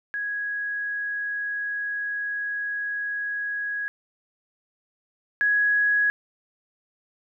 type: tone pair in turn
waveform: sine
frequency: 1661.2 / 1668.8 Hz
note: G#6 / G#6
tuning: 0 / +8 cents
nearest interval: unison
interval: 8 cents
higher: second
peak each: -26 / -18 dBFS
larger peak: second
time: 0.14-3.88 / 5.41-6.1 s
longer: first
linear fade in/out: 0 ms
effects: none